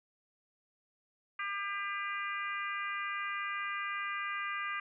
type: harmonic tone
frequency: 400.3 Hz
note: G4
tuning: 36 cents sharp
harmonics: 3 / 4 / 5 / 6 / 7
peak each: -38 / -41 / -40 / -43 / -48 dBFS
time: 1.39-4.8 s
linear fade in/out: 5 ms
effects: none